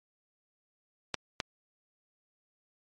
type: clicks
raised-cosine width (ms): 0.2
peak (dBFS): -12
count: 2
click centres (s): 1.143 / 1.402
effects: MP3 48 kbps